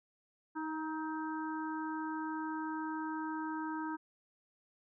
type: harmonic tone with a mistuned harmonic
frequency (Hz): 313.7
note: D#4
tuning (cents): +14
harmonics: 1 / 3 / 4 / 5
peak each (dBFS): -38 / -41 / -47 / -46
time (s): 0.55-3.97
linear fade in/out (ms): 20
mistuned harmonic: 4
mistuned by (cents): +27
effects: none